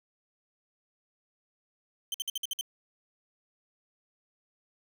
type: tone bursts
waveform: sawtooth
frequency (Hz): 3105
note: G7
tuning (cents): -17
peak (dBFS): -27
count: 7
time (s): 2.12-2.611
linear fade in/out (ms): 2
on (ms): 23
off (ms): 55
effects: none